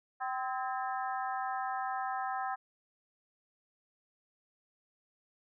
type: harmonic tone with a mistuned harmonic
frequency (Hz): 257.8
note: C4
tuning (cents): -26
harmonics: 3 / 4 / 5 / 6 / 7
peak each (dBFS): -35 / -40 / -40 / -44 / -48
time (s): 0.2-2.56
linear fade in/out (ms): 20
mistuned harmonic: 6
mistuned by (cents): +80
effects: none